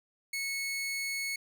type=tone; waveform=sawtooth; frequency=2200 Hz; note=C#7; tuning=14 cents flat; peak=-29 dBFS; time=0.33-1.36 s; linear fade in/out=5 ms; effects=none